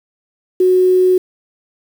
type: tone with quantisation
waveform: sine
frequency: 368.3 Hz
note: F#4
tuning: 8 cents flat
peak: -8 dBFS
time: 0.6-1.18 s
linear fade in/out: 5 ms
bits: 6
effects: none